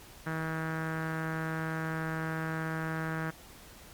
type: tone with low-pass filter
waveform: sawtooth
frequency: 160.2 Hz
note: E3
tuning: 49 cents flat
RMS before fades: -34 dBFS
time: 0.26-3.31 s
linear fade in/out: 10 ms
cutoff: 1600 Hz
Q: 4.1
effects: pink hiss -52 dBFS RMS until 3.93 s + MP3 96 kbps